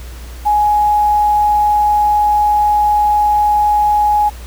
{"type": "tone with quantisation", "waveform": "sine", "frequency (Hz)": 836, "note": "G#5", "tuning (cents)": 11, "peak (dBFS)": -9, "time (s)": [0.45, 4.3], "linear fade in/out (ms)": 20, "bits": 6, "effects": ["added 60 Hz sine -28 dBFS peak until 4.46 s", "pink hiss -38 dBFS RMS until 4.46 s"]}